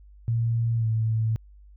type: tone with pitch glide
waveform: sine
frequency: 115.6 to 111.4 Hz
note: A#2 to A2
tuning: -14 to +22 cents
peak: -21 dBFS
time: 0.28-1.36 s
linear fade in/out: 0 ms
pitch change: -64 cents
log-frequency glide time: 0.77-0.86 s
effects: added 50 Hz sine -47 dBFS peak until 1.76 s